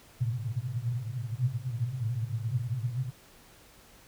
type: band-pass noise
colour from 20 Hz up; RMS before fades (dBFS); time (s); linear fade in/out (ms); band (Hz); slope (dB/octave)
white; -32; 0.2-3.11; 20; 110 to 130; 96
effects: pink hiss -56 dBFS RMS until 4.07 s